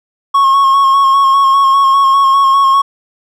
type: tone with vibrato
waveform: triangle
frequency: 1092 Hz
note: C#6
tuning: 26 cents flat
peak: -4 dBFS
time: 0.34-2.82 s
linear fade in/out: 10 ms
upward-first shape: square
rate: 5 Hz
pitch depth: 24 cents each way
effects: none